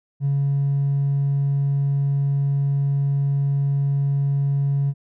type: tone with hard clipping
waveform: sine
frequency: 140 Hz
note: C#3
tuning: 18 cents sharp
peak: -18 dBFS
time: 0.2-4.94 s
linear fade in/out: 50 ms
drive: 1 dB
effects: none